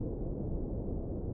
pink low-pass noise, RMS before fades -36 dBFS, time 0-1.33 s, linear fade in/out 10 ms, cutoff 500 Hz, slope 24 dB/octave, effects none

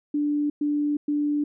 sine tone bursts, 293.7 Hz, D4, in tune, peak -21 dBFS, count 3, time 0.14-1.44 s, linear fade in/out 5 ms, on 360 ms, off 110 ms, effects none

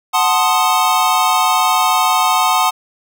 square chord, F# diminished seventh, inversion none, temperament equal, 740 / 880 / 1046.5 / 1244.5 Hz, F#5 / A5 / C6 / Eb6, 0 / 0 / 0 / 0 cents, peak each -18 dBFS, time 0.13-2.71 s, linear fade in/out 20 ms, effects none

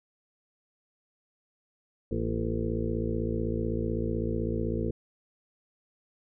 harmonic tone with a mistuned harmonic, 55.9 Hz, A1, 28 cents sharp, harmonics 1 / 2 / 3 / 4 / 6 / 7 / 8 / 9, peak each -34 / -34 / -38 / -34 / -35 / -39 / -35 / -40 dBFS, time 2.11-4.91 s, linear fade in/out 5 ms, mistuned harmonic 4, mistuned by +64 cents, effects none

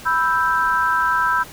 sine chord, E minor, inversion second, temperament equal, 987.8 / 1318.5 / 1568 Hz, B5 / E6 / G6, 0 / 0 / 0 cents, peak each -20 dBFS, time 0.05-1.44 s, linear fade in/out 20 ms, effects pink hiss -39 dBFS RMS until 1.52 s

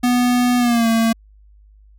square tone with pitch glide, 246 to 226.9 Hz, B3 to A#3, -7 to -47 cents, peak -14 dBFS, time 0.03-1.13 s, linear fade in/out 10 ms, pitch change -140 cents, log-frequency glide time 0.58-0.88 s, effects added 51 Hz sine -45 dBFS peak until 1.98 s

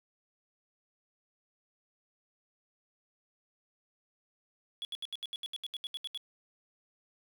triangle tone bursts, 3375 Hz, G#7, 27 cents sharp, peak -34 dBFS, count 14, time 4.82-6.175 s, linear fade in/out 0 ms, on 29 ms, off 73 ms, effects 10-bit

